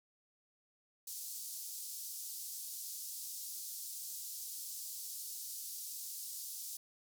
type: band-pass noise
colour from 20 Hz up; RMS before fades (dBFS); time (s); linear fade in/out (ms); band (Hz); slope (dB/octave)
white; -45; 1.07-6.77; 5; 4700 to 16000; 24
effects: none